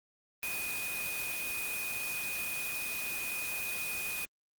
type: tone in noise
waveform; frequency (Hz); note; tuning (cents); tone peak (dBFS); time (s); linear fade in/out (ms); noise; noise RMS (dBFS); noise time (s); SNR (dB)
sine; 2483; D#7; -4; -36; 0.43-4.25; 0; white; -38; 0.43-4.25; -1
effects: Opus 32 kbps